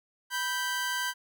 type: tone pair together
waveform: sawtooth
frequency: 984 / 1562 Hz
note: B5 / G6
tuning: -7 / -7 cents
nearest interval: minor sixth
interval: 800 cents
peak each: -30 / -27 dBFS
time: 0.3-1.14 s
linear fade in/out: 50 ms
effects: none